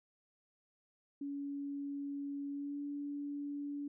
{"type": "tone with pitch glide", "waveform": "sine", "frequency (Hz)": [282.4, 287], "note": ["C#4", "D4"], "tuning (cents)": [32, -40], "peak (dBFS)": -38, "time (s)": [1.21, 3.88], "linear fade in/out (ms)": 5, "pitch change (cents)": 28, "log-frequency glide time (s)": [2.5, 2.8], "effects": []}